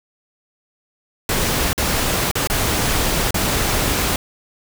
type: noise with dropouts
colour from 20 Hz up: pink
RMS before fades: -19 dBFS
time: 1.29-4.16 s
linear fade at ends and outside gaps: 2 ms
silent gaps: 1.731-1.778 / 2.314-2.354 / 2.473-2.499 / 3.308-3.343 s
effects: none